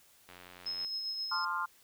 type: click train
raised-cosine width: 0.3 ms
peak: -34 dBFS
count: 51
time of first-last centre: 0.29-0.847 s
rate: 89.8 Hz
type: tone with tremolo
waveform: sine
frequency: 5160 Hz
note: E8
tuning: 38 cents flat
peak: -33 dBFS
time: 0.66-1.45 s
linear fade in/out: 5 ms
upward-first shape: sine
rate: 7.6 Hz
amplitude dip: 35%
type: chord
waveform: sine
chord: F dominant seventh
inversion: first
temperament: equal with one note detuned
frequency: 880 / 1046.5 / 1213.3 / 1396.9 Hz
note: A5 / C6 / Eb6 / F6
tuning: 0 / 0 / -44 / 0 cents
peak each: -41 / -35 / -39 / -36 dBFS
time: 1.31-1.66 s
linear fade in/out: 10 ms
effects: white hiss -63 dBFS RMS until 1.83 s